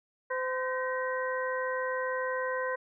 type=harmonic tone with a mistuned harmonic; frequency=513 Hz; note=C5; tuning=34 cents flat; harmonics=1 / 2 / 3 / 4; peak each=-32 / -35 / -37 / -38 dBFS; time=0.3-2.76 s; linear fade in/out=10 ms; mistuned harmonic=4; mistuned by=-140 cents; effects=none